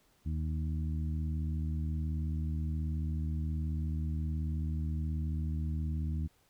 harmonic tone with a mistuned harmonic, 78.7 Hz, D#2, 20 cents sharp, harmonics 1 / 2 / 3 / 4, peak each -32 / -38 / -43 / -49 dBFS, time 0.25-6.28 s, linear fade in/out 20 ms, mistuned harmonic 4, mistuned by -24 cents, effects pink hiss -69 dBFS RMS until 6.49 s

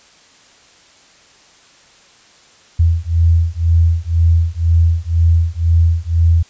sine beating tone pair, 82.41 / 84.41 Hz, E2 / E2, 0 / +42 cents, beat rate 2 Hz, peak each -13 dBFS, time 2.79-6.43 s, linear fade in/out 10 ms, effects white hiss -47 dBFS RMS until 6.49 s + resampled to 16000 Hz

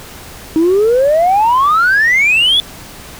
sine exponential sweep, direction up, 311.1 to 3505 Hz, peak -6 dBFS, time 0.56-2.6 s, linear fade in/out 0 ms, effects tanh soft clip ceiling -5 dBFS + pink hiss -33 dBFS RMS until 3.19 s

